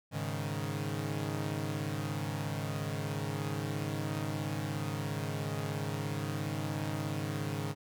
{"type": "chord", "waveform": "sawtooth", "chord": "Ab suspended fourth", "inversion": "none", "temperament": "equal", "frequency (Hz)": [103.83, 138.59, 155.56], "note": ["Ab2", "Db3", "Eb3"], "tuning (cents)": [0, 0, 0], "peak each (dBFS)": -34, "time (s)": [0.11, 7.75], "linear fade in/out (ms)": 50, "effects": []}